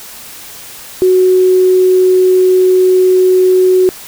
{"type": "tone", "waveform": "sine", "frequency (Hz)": 370, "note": "F#4", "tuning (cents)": 0, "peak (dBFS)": -5, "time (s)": [1.02, 3.89], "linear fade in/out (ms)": 0, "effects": ["white hiss -31 dBFS RMS until 4.07 s"]}